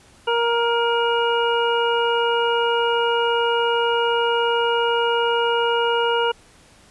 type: harmonic tone with a mistuned harmonic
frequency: 468.7 Hz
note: A#4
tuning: 9 cents sharp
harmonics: 1 / 2 / 3 / 5 / 6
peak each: -20 / -22 / -25 / -36 / -26 dBFS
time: 0.27-6.32 s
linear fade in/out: 10 ms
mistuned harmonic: 6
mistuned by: +35 cents
effects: pink hiss -51 dBFS RMS until 6.9 s + resampled to 24000 Hz